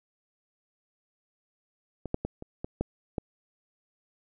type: clicks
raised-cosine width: 2 ms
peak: -21 / -13 / -17 / -26 / -20 / -14 / -16 dBFS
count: 7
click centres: 2.057 / 2.144 / 2.25 / 2.424 / 2.645 / 2.81 / 3.182 s
effects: none